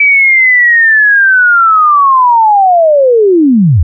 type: linear sweep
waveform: sine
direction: down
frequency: 2307 to 69.3 Hz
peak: -3 dBFS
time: 0-3.83 s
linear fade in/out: 5 ms
effects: none